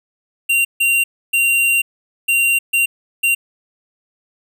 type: tone bursts at uneven times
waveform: square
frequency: 2765 Hz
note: F7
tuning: 18 cents flat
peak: -13 dBFS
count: 6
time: 0.49-0.65 / 0.8-1.04 / 1.33-1.82 / 2.28-2.59 / 2.73-2.86 / 3.23-3.35 s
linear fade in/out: 10 ms
effects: none